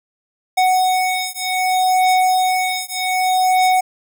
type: beating tone pair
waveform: square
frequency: 742 / 742.65 Hz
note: F#5 / F#5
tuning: +5 / +6 cents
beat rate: 0.65 Hz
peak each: -18 dBFS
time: 0.57-3.81 s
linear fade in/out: 10 ms
effects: none

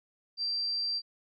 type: tone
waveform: sine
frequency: 4706 Hz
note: D8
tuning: 3 cents sharp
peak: -29 dBFS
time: 0.37-1.02 s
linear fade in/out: 50 ms
effects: none

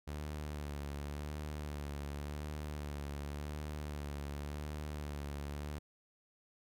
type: tone with vibrato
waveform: sawtooth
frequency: 73.42 Hz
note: D2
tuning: in tune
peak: -36 dBFS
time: 0.07-5.79 s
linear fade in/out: 10 ms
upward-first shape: sine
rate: 0.9 Hz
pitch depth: 43 cents each way
effects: none

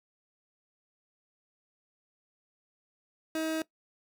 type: tone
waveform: 30% pulse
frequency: 318.3 Hz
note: D#4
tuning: 39 cents sharp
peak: -27 dBFS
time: 3.35-3.62 s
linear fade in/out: 2 ms
effects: noise-tail reverb RT60 0.1 s tail -19 dB re dry

